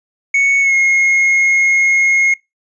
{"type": "tone with pitch glide", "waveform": "triangle", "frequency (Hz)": [2217, 2155], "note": ["C#7", "C#7"], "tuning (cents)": [0, -49], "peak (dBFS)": -8, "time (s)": [0.34, 2.34], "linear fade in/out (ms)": 5, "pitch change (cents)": -49, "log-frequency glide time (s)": [0.61, 0.74], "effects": ["noise-tail reverb RT60 0.2 s tail -22 dB re dry", "resampled to 22050 Hz"]}